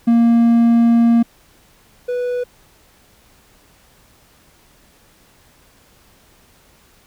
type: tone pair in turn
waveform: triangle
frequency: 233.1 / 492.2 Hz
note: A#3 / B4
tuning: 0 / -6 cents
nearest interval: octave + minor second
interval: 1294 cents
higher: second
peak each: -7 / -16 dBFS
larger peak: first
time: 0.07-1.23 / 2.08-2.44 s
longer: first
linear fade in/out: 10 ms
effects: pink hiss -52 dBFS RMS until 7.06 s